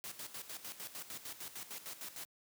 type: noise with tremolo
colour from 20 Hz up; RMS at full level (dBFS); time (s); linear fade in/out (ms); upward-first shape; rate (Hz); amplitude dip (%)
white; -45; 0.04-2.25; 0; square; 6.6; 70
effects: high-pass 100 Hz 12 dB/octave